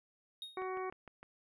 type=tone with exponential decay; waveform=triangle; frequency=3729 Hz; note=A#7; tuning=in tune; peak=-38 dBFS; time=0.42-0.68 s; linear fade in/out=1 ms; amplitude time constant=55 ms
type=harmonic tone; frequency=373.4 Hz; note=F#4; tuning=16 cents sharp; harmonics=1 / 2 / 3 / 4 / 5 / 6; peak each=-39 / -44 / -43 / -54 / -53 / -51 dBFS; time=0.57-0.9 s; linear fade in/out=2 ms
type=click train; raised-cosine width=0.5 ms; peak=-36 dBFS; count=5; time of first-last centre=0.62-1.23 s; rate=6.56 Hz
effects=none